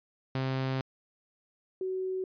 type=tone pair in turn; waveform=sawtooth / sine; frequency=132.1 / 374.9 Hz; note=C3 / F#4; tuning=+17 / +23 cents; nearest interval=octave + tritone; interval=1806 cents; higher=second; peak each=-25 / -30 dBFS; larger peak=first; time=0.35-0.81 / 1.81-2.24 s; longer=first; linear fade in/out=2 ms; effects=resampled to 11025 Hz